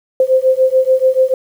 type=beating tone pair; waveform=sine; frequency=517 / 523.9 Hz; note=C5 / C5; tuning=-21 / +2 cents; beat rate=6.9 Hz; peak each=-12 dBFS; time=0.2-1.34 s; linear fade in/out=2 ms; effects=7-bit